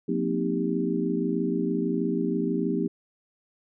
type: tone cluster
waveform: sine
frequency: 178.9 / 231 / 257.3 / 314.1 / 395.7 Hz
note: F3 / A#3 / C4 / D#4 / G4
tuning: +42 / -16 / -29 / +16 / +16 cents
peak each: -30 dBFS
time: 0.08-2.88 s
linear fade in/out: 10 ms
effects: none